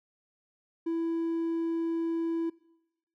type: tone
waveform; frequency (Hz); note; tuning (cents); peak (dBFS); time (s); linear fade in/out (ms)
triangle; 331.2; E4; +8; -25; 0.86-2.5; 10
effects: noise-tail reverb RT60 0.9 s tail -23 dB re dry + tanh soft clip ceiling -21 dBFS